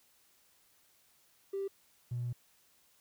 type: tone pair in turn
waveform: triangle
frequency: 392.3 / 121.23 Hz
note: G4 / B2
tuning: +1 / -32 cents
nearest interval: octave + minor sixth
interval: 2033 cents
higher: first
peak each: -30 / -30 dBFS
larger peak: neither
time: 1.53-1.68 / 2.11-2.33 s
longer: second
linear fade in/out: 10 ms
effects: tanh soft clip ceiling -31 dBFS + white hiss -68 dBFS RMS until 3 s